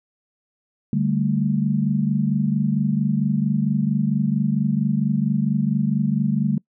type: chord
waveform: sine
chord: D suspended fourth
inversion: none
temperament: just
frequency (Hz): 146.83 / 195.78 / 220.2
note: D3 / G3 / A3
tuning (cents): 0 / -2 / +2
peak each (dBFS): -22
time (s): 0.93-6.58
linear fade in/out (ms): 2
effects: noise-tail reverb RT60 0.1 s tail -25 dB re dry